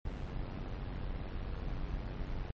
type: noise with amplitude modulation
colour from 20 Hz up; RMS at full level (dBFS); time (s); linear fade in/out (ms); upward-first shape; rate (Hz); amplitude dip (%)
brown; -36; 0.05-2.51; 5; sine; 93.8; 60
effects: low-pass 4000 Hz 12 dB/octave + MP3 32 kbps